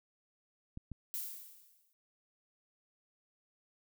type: clicks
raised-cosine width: 5 ms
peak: -31 dBFS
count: 2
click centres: 0.774 / 0.917 s
type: noise with exponential decay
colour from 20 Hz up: violet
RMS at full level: -37 dBFS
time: 1.14-1.93 s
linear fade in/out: 0 ms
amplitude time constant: 170 ms
effects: none